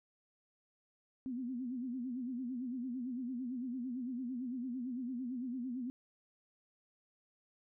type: tone with vibrato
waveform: sine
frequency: 250 Hz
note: B3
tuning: 21 cents sharp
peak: -37 dBFS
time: 1.26-5.9 s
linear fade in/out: 0 ms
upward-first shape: sine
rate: 8.9 Hz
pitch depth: 110 cents each way
effects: none